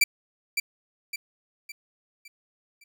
sawtooth tone with echo, 2337 Hz, D7, 9 cents flat, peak -13 dBFS, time 0.01-0.04 s, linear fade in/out 5 ms, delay 560 ms, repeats 5, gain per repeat -7 dB, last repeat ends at 2.84 s, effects none

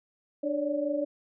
sine tone cluster, 296.1 / 560 / 585 Hz, D4 / C#5 / D5, +14 / +18 / -7 cents, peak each -31 dBFS, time 0.43-1.05 s, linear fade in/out 10 ms, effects none

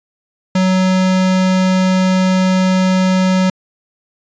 square tone, 186.4 Hz, F#3, 13 cents sharp, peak -11 dBFS, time 0.55-3.5 s, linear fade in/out 5 ms, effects resampled to 16000 Hz

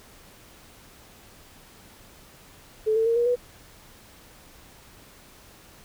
sine tone with pitch steps, 434.6 / 447.9 / 461.5 / 475.6 / 490.1 Hz, A4 / A4 / A#4 / A#4 / B4, -21 / +31 / -17 / +35 / -13 cents, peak -19 dBFS, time 2.86-3.36 s, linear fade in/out 20 ms, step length 100 ms, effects pink hiss -51 dBFS RMS until 5.84 s

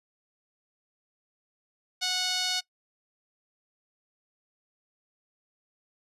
sawtooth tone with band-pass filter, 735 Hz, F#5, 12 cents flat, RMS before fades -29 dBFS, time 2.01-2.61 s, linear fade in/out 20 ms, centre 4400 Hz, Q 2.1, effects noise-tail reverb RT60 0.1 s tail -21 dB re dry + resampled to 32000 Hz

